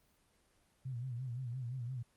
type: tone with vibrato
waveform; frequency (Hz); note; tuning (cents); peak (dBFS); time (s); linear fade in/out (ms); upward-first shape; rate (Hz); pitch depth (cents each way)
sine; 124.5; B2; +14; -38; 0.85-2.03; 10; sine; 5.8; 110
effects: pink hiss -72 dBFS RMS until 2.16 s + Opus 24 kbps